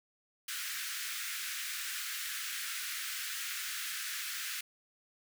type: high-pass noise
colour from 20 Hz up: pink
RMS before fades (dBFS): -39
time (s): 0.48-4.61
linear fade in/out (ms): 5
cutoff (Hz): 1400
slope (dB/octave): 48
effects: none